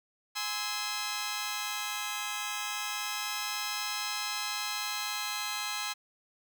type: chord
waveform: 10% pulse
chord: Ab augmented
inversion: none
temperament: just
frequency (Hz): 830.6 / 1038.3 / 1297.8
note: Ab5 / C6 / E6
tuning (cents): 0 / -14 / -27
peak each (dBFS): -29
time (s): 0.35-5.94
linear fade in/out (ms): 20
effects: none